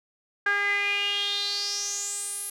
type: tone with band-pass filter sweep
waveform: sawtooth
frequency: 405.1 Hz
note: G#4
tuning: 43 cents flat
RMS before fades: -28 dBFS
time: 0.46-2.5 s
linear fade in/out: 5 ms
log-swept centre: 1600 to 11000 Hz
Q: 7
effects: none